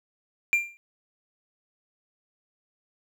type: tone with exponential decay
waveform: triangle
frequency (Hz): 2380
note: D7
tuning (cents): +22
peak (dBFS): -14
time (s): 0.53-0.77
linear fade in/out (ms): 0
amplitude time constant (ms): 52
effects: none